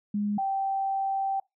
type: tone pair in turn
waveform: sine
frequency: 206.4 / 779.3 Hz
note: G#3 / G5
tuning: -10 / -10 cents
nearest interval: octave + major seventh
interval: 2300 cents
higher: second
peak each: -25 dBFS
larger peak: neither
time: 0.14-0.38 / 0.38-1.4 s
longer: second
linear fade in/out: 5 ms
effects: noise-tail reverb RT60 0.2 s tail -24 dB re dry